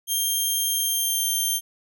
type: tone with pitch glide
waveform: 5% pulse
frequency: 3190 to 3164 Hz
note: G7 to G7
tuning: +30 to +15 cents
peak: -14 dBFS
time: 0.07-1.61 s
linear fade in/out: 50 ms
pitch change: -15 cents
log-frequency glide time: 0.7-1.28 s
effects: none